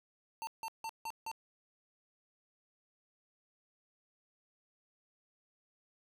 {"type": "tone bursts", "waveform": "square", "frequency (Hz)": 900, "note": "A5", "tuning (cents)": 39, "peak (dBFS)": -39, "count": 5, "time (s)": [0.42, 1.315], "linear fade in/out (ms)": 0, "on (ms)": 51, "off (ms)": 160, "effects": []}